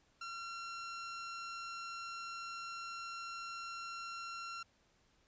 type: tone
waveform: sawtooth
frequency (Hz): 1367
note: F6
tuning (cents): -37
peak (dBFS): -39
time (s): 0.21-4.63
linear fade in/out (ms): 5
effects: pink hiss -72 dBFS RMS until 5.27 s + resampled to 16000 Hz